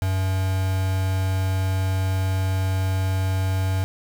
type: tone with quantisation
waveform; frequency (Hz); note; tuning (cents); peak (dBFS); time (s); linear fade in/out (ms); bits
triangle; 94.7; F#2; +41; -18; 0.02-3.84; 0; 5
effects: none